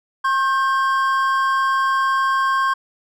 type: tone pair together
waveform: triangle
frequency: 1077 / 1570.5 Hz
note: C6 / G6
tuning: +50 / +3 cents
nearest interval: perfect fifth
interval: 653 cents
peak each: -15 / -20 dBFS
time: 0.24-2.74 s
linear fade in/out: 10 ms
effects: none